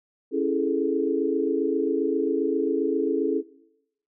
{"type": "chord", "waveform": "sine", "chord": "A major seventh", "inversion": "first", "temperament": "just", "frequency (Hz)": [275, 330, 412.5, 440], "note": ["C#4", "E4", "G#4", "A4"], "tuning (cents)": [-14, 2, -12, 0], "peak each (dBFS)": -27, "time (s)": [0.31, 3.43], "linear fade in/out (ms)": 50, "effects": ["noise-tail reverb RT60 0.8 s tail -19 dB re dry"]}